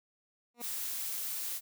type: tone with exponential growth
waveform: 15% pulse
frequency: 239.3 Hz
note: A#3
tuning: 46 cents sharp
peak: -34 dBFS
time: 0.54-0.62 s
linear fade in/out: 5 ms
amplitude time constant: 16 ms
type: noise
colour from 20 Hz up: blue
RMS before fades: -37 dBFS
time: 0.6-1.61 s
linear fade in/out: 50 ms
effects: none